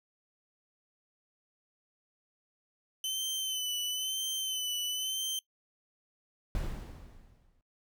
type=tone with vibrato; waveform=sawtooth; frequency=3046 Hz; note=F#7; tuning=50 cents sharp; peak=-29 dBFS; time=3.04-5.39 s; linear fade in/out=2 ms; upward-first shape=sine; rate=1 Hz; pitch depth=45 cents each way
type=noise with exponential decay; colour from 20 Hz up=brown; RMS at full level=-31 dBFS; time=6.55-7.61 s; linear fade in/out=1 ms; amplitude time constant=230 ms
effects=noise-tail reverb RT60 0.1 s tail -21 dB re dry